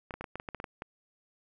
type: clicks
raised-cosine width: 0.5 ms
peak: -23 dBFS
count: 11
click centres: 0.108 / 0.14 / 0.21 / 0.242 / 0.356 / 0.399 / 0.488 / 0.547 / 0.601 / 0.642 / 0.821 s
effects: none